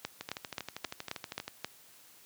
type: two click trains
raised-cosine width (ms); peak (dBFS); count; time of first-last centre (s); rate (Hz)
0.2; -17 / -21; 7 / 17; 0.05-1.646 / 0.21-1.48; 3.76 / 12.6
effects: white hiss -58 dBFS RMS until 2.25 s + high-pass 80 Hz 12 dB/octave